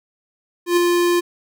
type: tone with ADSR envelope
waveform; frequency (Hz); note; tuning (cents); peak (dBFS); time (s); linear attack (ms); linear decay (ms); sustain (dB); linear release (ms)
square; 349.2; F4; 0; -12; 0.66-1.21; 110; 7; -3; 20
effects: none